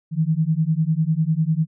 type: beating tone pair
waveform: sine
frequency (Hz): 154.3 / 164.3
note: D#3 / E3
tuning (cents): -14 / -5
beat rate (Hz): 10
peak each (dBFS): -20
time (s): 0.11-1.67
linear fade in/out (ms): 50
effects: none